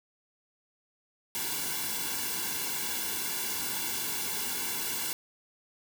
white noise with comb filter, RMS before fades -33 dBFS, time 1.35-5.13 s, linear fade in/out 0 ms, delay 1.6 ms, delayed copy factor -1, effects none

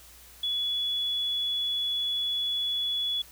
sine tone, 3400 Hz, G#7, 40 cents sharp, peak -26 dBFS, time 0.43-3.22 s, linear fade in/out 5 ms, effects added 60 Hz sine -56 dBFS peak until 3.31 s + white hiss -52 dBFS RMS until 3.31 s

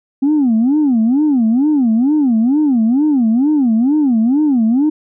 sine tone with vibrato, 260 Hz, C4, 11 cents flat, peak -8 dBFS, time 0.22-4.9 s, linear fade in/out 10 ms, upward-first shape sine, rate 2.2 Hz, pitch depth 290 cents each way, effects tanh soft clip ceiling -7 dBFS

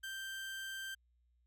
30% pulse tone, 1568 Hz, G6, in tune, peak -39 dBFS, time 0.03-0.95 s, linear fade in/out 10 ms, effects added 60 Hz sine -70 dBFS peak until 1.46 s

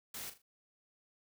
white noise with echo, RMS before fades -44 dBFS, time 0.14-0.3 s, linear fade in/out 5 ms, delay 40 ms, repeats 3, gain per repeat -10 dB, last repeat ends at 0.42 s, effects none

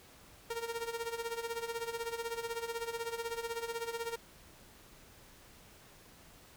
sawtooth tone with tremolo, 463.4 Hz, A#4, 10 cents flat, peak -30 dBFS, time 0.5-4.16 s, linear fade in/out 5 ms, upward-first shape sine, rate 16 Hz, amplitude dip 75%, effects pink hiss -58 dBFS RMS until 6.56 s

